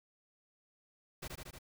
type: noise with echo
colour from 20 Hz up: pink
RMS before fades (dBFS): -43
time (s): 1.22-1.28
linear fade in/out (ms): 10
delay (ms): 77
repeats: 4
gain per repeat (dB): -2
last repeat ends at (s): 1.588
effects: none